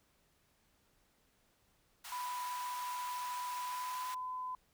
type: high-pass noise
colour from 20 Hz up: pink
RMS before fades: -48 dBFS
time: 2.04-4.15 s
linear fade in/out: 10 ms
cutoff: 800 Hz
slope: 48 dB/octave
type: tone with pitch glide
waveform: sine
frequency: 990 to 1012 Hz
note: B5 to B5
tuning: +4 to +42 cents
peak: -38 dBFS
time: 2.12-4.55 s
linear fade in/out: 2 ms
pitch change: +38 cents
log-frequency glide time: 3.57-4.21 s
effects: pink hiss -73 dBFS RMS until 4.73 s